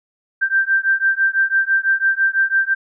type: beating tone pair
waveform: sine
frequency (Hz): 1568 / 1574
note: G6 / G6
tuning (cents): 0 / +7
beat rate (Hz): 6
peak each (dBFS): -17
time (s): 0.41-2.75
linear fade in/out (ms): 20
effects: none